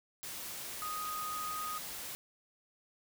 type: tone in noise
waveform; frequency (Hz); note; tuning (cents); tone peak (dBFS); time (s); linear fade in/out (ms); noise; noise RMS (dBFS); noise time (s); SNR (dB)
sine; 1244.5; D#6; 0; -37; 0.82-1.78; 0; white; -43; 0.23-2.15; +3
effects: none